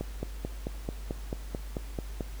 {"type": "click train", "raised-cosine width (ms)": 2, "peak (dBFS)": -19, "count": 11, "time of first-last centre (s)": [0.01, 2.208], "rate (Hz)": 4.55, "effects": ["added 50 Hz sine -37 dBFS peak until 2.4 s", "pink hiss -51 dBFS RMS until 2.4 s"]}